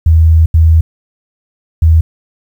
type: tone bursts at uneven times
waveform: sine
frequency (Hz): 80.8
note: E2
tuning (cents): -34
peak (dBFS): -3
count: 3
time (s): 0.06-0.46 / 0.54-0.81 / 1.82-2.01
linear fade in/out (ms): 5
effects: 7-bit